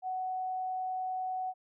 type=tone; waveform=sine; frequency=745 Hz; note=F#5; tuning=12 cents sharp; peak=-32 dBFS; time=0.02-1.54 s; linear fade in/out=50 ms; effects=none